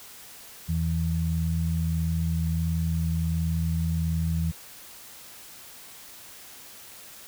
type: tone pair together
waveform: sine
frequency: 82.41 / 163.87 Hz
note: E2 / E3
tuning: 0 / -10 cents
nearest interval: octave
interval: 1190 cents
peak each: -26 dBFS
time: 0.68-4.52 s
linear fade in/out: 20 ms
effects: white hiss -46 dBFS RMS until 7.27 s